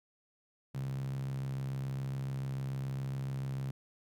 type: tone with high-pass filter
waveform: sawtooth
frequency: 67 Hz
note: C2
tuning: 42 cents sharp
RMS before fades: -37 dBFS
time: 0.74-3.71 s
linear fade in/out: 5 ms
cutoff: 140 Hz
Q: 7
effects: none